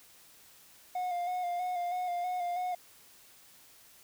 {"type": "tone with vibrato", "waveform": "triangle", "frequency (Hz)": 715, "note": "F5", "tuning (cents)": 41, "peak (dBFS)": -29, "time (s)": [0.95, 2.75], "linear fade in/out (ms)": 5, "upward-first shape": "square", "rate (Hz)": 3.1, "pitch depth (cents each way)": 30, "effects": ["white hiss -58 dBFS RMS until 4.03 s"]}